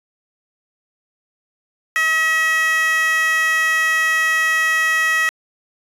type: tone with high-pass filter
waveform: 15% pulse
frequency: 640 Hz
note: D#5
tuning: 49 cents sharp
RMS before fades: -17 dBFS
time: 1.96-5.29 s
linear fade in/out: 0 ms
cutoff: 1700 Hz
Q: 5.2
effects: resampled to 32000 Hz